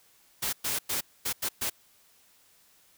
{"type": "noise bursts at uneven times", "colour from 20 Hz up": "white", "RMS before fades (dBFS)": -30, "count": 6, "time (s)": [[0.42, 0.53], [0.64, 0.79], [0.89, 1.01], [1.25, 1.33], [1.42, 1.49], [1.61, 1.7]], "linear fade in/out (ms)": 10, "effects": ["white hiss -62 dBFS RMS until 2.97 s"]}